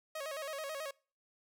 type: tone with vibrato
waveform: sawtooth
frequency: 590 Hz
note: D5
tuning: 8 cents sharp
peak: -35 dBFS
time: 0.15-0.91 s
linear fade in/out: 5 ms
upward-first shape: square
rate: 9.2 Hz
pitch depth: 110 cents each way
effects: noise-tail reverb RT60 0.4 s tail -25 dB re dry